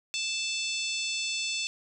harmonic tone with a mistuned harmonic, 880 Hz, A5, in tune, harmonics 3 / 4 / 5 / 6 / 7 / 8 / 9, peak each -33 / -35 / -37 / -39 / -40 / -41 / -42 dBFS, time 0.14-1.67 s, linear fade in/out 0 ms, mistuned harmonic 8, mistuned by +36 cents, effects none

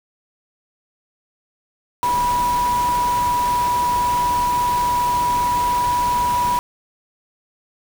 sine tone in noise, 976 Hz, B5, 21 cents flat, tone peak -16 dBFS, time 2.03-6.59 s, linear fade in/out 0 ms, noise pink, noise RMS -29 dBFS, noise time 2.03-6.59 s, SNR +10 dB, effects none

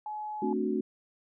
sine tone, 849 Hz, G#5, 38 cents sharp, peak -34 dBFS, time 0.06-0.53 s, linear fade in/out 2 ms
sine chord, D dominant seventh, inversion second, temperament equal, 220 / 261.6 / 293.7 / 370 Hz, A3 / C4 / D4 / F#4, 0 / 0 / 0 / 0 cents, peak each -32 / -34 / -34 / -31 dBFS, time 0.42-0.81 s, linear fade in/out 5 ms
effects none

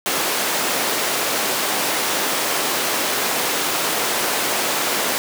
pink high-pass noise, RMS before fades -21 dBFS, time 0.06-5.18 s, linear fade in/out 0 ms, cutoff 380 Hz, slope 12 dB/octave, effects none

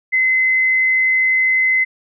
sine tone, 2048 Hz, C7, 38 cents flat, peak -12 dBFS, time 0.12-1.85 s, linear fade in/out 20 ms, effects none

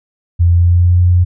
sine tone with pitch glide, 86.2 to 88.98 Hz, F2 to F2, -22 to +33 cents, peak -6 dBFS, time 0.39-1.25 s, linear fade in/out 20 ms, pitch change +55 cents, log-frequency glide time 0.51-0.99 s, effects none

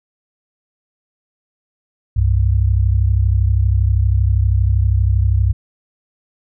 sine tone pair together, 65.41 / 98 Hz, C2 / G2, 0 / 0 cents, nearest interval perfect fifth, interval 700 cents, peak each -14 dBFS, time 2.16-5.53 s, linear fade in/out 10 ms, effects none

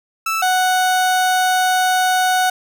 30% pulse tone pair in turn, 1318.5 / 740 Hz, E6 / F#5, 0 / 0 cents, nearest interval minor seventh, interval 1000 cents, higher first, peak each -15 / -11 dBFS, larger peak second, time 0.26-0.42 / 0.42-2.5 s, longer second, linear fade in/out 5 ms, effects none

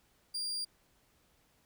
35% pulse tone, 4780 Hz, D8, 30 cents sharp, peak -33 dBFS, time 0.34-0.65 s, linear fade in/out 10 ms, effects pink hiss -70 dBFS RMS until 1.65 s

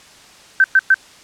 sine tone bursts, 1547 Hz, G6, 23 cents flat, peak -7 dBFS, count 3, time 0.6-0.943 s, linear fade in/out 2 ms, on 41 ms, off 110 ms, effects white hiss -44 dBFS RMS until 1.23 s + low-pass 7000 Hz 12 dB/octave

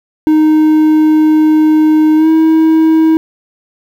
triangle tone with pitch glide, 310 to 319.5 Hz, D#4 to D#4, -6 to +46 cents, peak -3 dBFS, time 0.27-3.17 s, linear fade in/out 0 ms, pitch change +52 cents, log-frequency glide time 2.16-2.28 s, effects 7-bit

